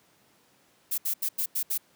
violet noise bursts at uneven times, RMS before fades -28 dBFS, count 6, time 0.91-0.98 / 1.05-1.14 / 1.22-1.29 / 1.38-1.46 / 1.55-1.63 / 1.7-1.78 s, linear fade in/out 10 ms, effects pink hiss -63 dBFS RMS until 1.95 s + high-pass 150 Hz 12 dB/octave

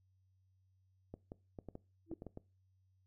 clicks, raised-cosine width 2 ms, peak -33 dBFS, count 9, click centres 1.14 / 1.319 / 1.588 / 1.687 / 1.754 / 2.115 / 2.221 / 2.267 / 2.374 s
sine tone with exponential growth, 329.6 Hz, E4, in tune, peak -37 dBFS, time 2.06-2.14 s, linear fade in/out 5 ms, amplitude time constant 16 ms
effects noise-tail reverb RT60 0.3 s tail -21 dB re dry + added 94 Hz sine -70 dBFS peak until 3.06 s

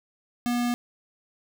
square tone, 241.7 Hz, B3, 37 cents flat, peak -24 dBFS, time 0.46-0.74 s, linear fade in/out 0 ms, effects none

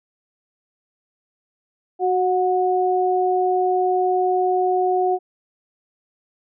sine tone pair together, 370 / 730.2 Hz, F#4 / F#5, 0 / -23 cents, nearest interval octave, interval 1177 cents, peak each -19 dBFS, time 1.99-5.19 s, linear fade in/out 50 ms, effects none

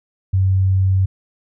sine tone, 95 Hz, F#2, 46 cents sharp, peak -12 dBFS, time 0.33-1.06 s, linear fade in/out 10 ms, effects none

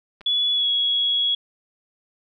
clicks, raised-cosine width 0.3 ms, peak -28 dBFS, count 2, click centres 0.209 / 0.214 s
sine tone with pitch glide, 3411 to 3339 Hz, G#7 to G#7, +46 to +9 cents, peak -18 dBFS, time 0.26-1.35 s, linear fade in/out 5 ms, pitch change -37 cents, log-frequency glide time 0.52-0.69 s
effects none

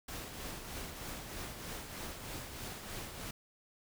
pink noise with tremolo, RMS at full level -42 dBFS, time 0.08-3.31 s, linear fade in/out 5 ms, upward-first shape triangle, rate 3.2 Hz, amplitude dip 50%, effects none

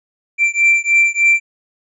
triangle beating tone pair, 2349 / 2352.3 Hz, D7 / D7, 0 / +2 cents, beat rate 3.3 Hz, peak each -12 dBFS, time 0.38-1.4 s, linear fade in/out 50 ms, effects resampled to 22050 Hz

